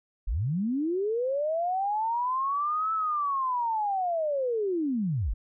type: linear two-way sweep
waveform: sine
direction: up then down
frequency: 34.79 to 1318.5 to 34.79 Hz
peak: -25 dBFS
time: 0.27-5.34 s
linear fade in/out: 10 ms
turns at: 2.93 s
effects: none